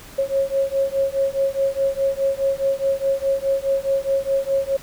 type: beating tone pair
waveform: sine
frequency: 543 / 547.8 Hz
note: C#5 / C#5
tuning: -36 / -21 cents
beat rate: 4.8 Hz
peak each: -21 dBFS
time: 0.18-4.77 s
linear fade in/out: 10 ms
effects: pink hiss -42 dBFS RMS until 4.82 s